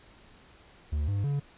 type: tone with pitch steps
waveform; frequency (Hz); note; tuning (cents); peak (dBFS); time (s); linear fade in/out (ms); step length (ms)
triangle; 74.1 / 100.4 / 142.2; D2 / G2 / C#3; +16 / +42 / +45; -24; 0.92-1.4; 10; 160
effects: pink hiss -56 dBFS RMS until 1.57 s + resampled to 8000 Hz